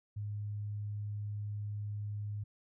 sine tone, 103.83 Hz, G#2, in tune, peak -36 dBFS, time 0.16-2.44 s, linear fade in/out 10 ms, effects none

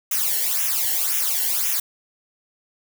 blue noise with flanger, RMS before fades -22 dBFS, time 0.11-1.8 s, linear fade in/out 5 ms, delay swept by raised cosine 0.22 to 0.83 ms, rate 1.9 Hz, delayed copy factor -0.85, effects none

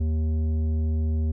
triangle tone with tanh clipping, 78.5 Hz, D#2, 16 cents sharp, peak -23 dBFS, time 0-1.32 s, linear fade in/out 10 ms, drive 14 dB, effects none

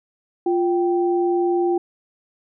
sine tone pair together, 349.9 / 780 Hz, F4 / G5, +3 / -9 cents, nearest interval octave + major second, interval 1388 cents, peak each -17 / -25 dBFS, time 0.46-1.78 s, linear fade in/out 5 ms, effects none

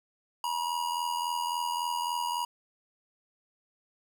square tone with amplitude modulation, 960 Hz, B5, 49 cents flat, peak -27 dBFS, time 0.44-2.45 s, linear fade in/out 2 ms, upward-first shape sine, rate 83.6 Hz, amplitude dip 65%, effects none

